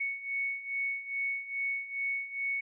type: beating tone pair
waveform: sine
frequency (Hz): 2217 / 2219.4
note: C#7 / C#7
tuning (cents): 0 / +2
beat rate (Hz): 2.4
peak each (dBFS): -37 / -33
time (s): 0-2.61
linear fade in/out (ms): 10
effects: none